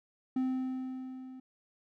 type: tone with level ramp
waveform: triangle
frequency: 258.8 Hz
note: C4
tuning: 19 cents flat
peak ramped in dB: -25 to -43 dBFS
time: 0.36-1.4 s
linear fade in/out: 5 ms
effects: none